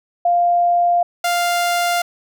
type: tone pair in turn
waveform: sine / sawtooth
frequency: 698.5 / 698.5 Hz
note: F5 / F5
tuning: 0 / 0 cents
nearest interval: unison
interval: 0 cents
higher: neither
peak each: -12 dBFS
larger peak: neither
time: 0.25-1.03 / 1.24-2.02 s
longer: neither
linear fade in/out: 5 ms
effects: none